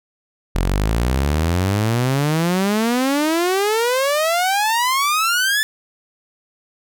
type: exponential sweep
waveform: sawtooth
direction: up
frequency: 42.24 to 1760 Hz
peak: -12 dBFS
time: 0.55-5.63 s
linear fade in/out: 0 ms
effects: none